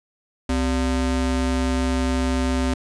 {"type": "ring-modulated tone", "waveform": "square", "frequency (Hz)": 161.3, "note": "E3", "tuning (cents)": -37, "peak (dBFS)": -17, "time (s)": [0.49, 2.74], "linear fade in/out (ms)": 5, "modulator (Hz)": 95, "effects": ["resampled to 22050 Hz", "9-bit"]}